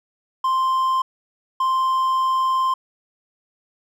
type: tone bursts at uneven times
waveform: triangle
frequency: 1046.5 Hz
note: C6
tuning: in tune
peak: -15 dBFS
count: 2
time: 0.44-1.02 / 1.6-2.74 s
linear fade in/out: 5 ms
effects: none